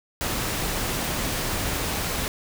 pink noise, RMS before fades -27 dBFS, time 0.21-2.28 s, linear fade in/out 0 ms, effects none

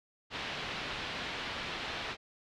white low-pass noise, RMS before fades -39 dBFS, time 0.3-2.17 s, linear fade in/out 50 ms, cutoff 3700 Hz, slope 24 dB/octave, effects none

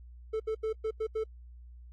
triangle tone bursts at uneven times, 439.1 Hz, A4, 4 cents flat, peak -27 dBFS, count 6, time 0.33-0.4 / 0.47-0.55 / 0.63-0.73 / 0.84-0.91 / 1-1.07 / 1.15-1.24 s, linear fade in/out 10 ms, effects added 60 Hz sine -47 dBFS peak until 1.92 s + AAC 32 kbps

